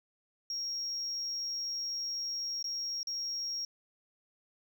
sine tone with dropouts, 5588 Hz, F8, in tune, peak -32 dBFS, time 0.5-3.65 s, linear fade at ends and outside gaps 2 ms, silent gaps 2.627-2.642 / 3.031-3.071 s, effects tanh soft clip ceiling -31 dBFS

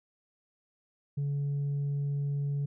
sine tone, 142.2 Hz, C#3, 45 cents sharp, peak -26 dBFS, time 1.17-2.66 s, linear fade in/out 10 ms, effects tanh soft clip ceiling -27 dBFS

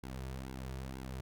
sawtooth tone with flanger, 65.41 Hz, C2, in tune, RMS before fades -43 dBFS, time 0.03-1.21 s, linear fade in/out 5 ms, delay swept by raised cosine 1.6 to 3.9 ms, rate 2.1 Hz, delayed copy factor -0.75, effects none

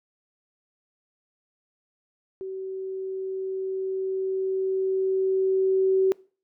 sine tone with level ramp, 380.8 Hz, F#4, 50 cents sharp, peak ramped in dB -31 to -17 dBFS, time 2.41-6.12 s, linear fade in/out 0 ms, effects noise-tail reverb RT60 0.4 s tail -24 dB re dry

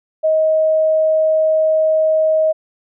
sine tone, 630 Hz, D#5, 21 cents sharp, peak -11 dBFS, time 0.23-2.53 s, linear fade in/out 20 ms, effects none

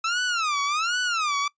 sawtooth tone with vibrato, 1296 Hz, E6, 30 cents flat, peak -19 dBFS, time 0.04-1.48 s, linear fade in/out 5 ms, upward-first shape sine, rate 1.3 Hz, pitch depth 240 cents each way, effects noise-tail reverb RT60 0.1 s tail -22 dB re dry + resampled to 16000 Hz

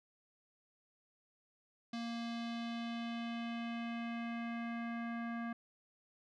square tone with low-pass filter sweep, 233.1 Hz, A#3, in tune, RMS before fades -41 dBFS, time 1.93-5.53 s, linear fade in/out 5 ms, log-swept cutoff 4500 to 1700 Hz, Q 2.1, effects none

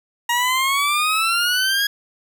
20% pulse exponential sweep, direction up, 943 to 1661.2 Hz, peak -12 dBFS, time 0.29-1.87 s, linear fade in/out 5 ms, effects none

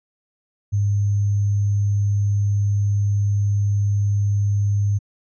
sine tone with sample-and-hold, 101.7 Hz, G#2, 36 cents flat, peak -16 dBFS, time 0.72-4.99 s, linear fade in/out 20 ms, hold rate 6300 Hz, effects resampled to 16000 Hz

